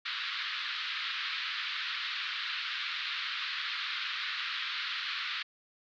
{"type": "band-pass noise", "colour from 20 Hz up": "white", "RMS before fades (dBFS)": -36, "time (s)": [0.05, 5.43], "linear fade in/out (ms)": 10, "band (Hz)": [1200, 4200], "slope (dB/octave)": 48, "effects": []}